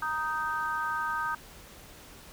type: harmonic tone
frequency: 311.1 Hz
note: D#4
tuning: in tune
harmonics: 3 / 4 / 5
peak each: -34 / -32 / -33 dBFS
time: 0.02-1.35 s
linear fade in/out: 5 ms
effects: pink hiss -50 dBFS RMS until 2.32 s